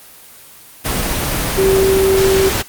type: tone in noise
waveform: sine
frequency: 385.2 Hz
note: G4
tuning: 30 cents flat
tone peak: -10 dBFS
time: 1.57-2.5 s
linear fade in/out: 20 ms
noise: pink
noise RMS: -18 dBFS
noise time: 0.84-2.63 s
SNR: +5 dB
effects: white hiss -40 dBFS RMS until 2.68 s + Opus 24 kbps